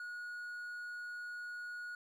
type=tone; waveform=triangle; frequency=1451 Hz; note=F#6; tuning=34 cents flat; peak=-40 dBFS; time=0-1.95 s; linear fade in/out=2 ms; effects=none